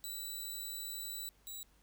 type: tone pair in turn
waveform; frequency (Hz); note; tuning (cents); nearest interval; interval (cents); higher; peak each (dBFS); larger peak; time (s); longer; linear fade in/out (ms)
10% pulse; 3951 / 3892; B7 / B7; 0 / -26; unison; 26; first; -33 / -36; first; 0.04-1.29 / 1.47-1.63; first; 0
effects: added 50 Hz sine -68 dBFS peak until 1.82 s + pink hiss -70 dBFS RMS until 1.82 s